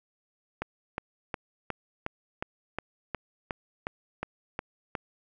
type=click train; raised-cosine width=0.5 ms; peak=-16 dBFS; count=13; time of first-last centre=0.62-4.952 s; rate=2.77 Hz; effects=none